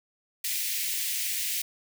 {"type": "high-pass noise", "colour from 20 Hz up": "white", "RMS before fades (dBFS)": -30, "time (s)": [0.44, 1.62], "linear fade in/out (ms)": 5, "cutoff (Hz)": 1900, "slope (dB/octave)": 48, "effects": []}